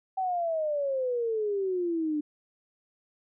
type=exponential sweep; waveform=sine; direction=down; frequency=770 to 294.2 Hz; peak=-26 dBFS; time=0.17-2.21 s; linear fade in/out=10 ms; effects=none